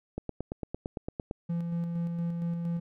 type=click train; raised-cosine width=2 ms; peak=-20 dBFS; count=11; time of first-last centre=0.18-1.311 s; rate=8.84 Hz
type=tone with tremolo; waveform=triangle; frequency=170 Hz; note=F3; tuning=46 cents flat; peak=-26 dBFS; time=1.49-2.8 s; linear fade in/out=10 ms; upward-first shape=square; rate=4.3 Hz; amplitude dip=30%
effects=none